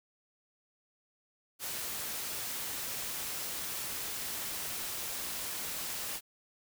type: noise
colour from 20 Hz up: white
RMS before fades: -38 dBFS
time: 1.59-6.21 s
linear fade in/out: 50 ms
effects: none